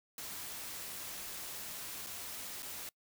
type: noise with dropouts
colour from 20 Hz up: white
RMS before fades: -44 dBFS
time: 0.18-2.89 s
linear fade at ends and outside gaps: 1 ms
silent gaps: 2.064-2.069 / 2.623-2.629 s
effects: noise-tail reverb RT60 0.1 s tail -24 dB re dry